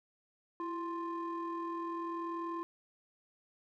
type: ring-modulated tone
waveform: triangle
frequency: 355.6 Hz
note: F4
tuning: 31 cents sharp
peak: -31 dBFS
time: 0.6-2.63 s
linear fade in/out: 0 ms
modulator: 691 Hz
effects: none